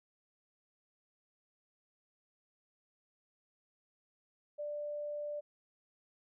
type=tone; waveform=sine; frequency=590 Hz; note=D5; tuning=8 cents sharp; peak=-37 dBFS; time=4.58-5.41 s; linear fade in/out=20 ms; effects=none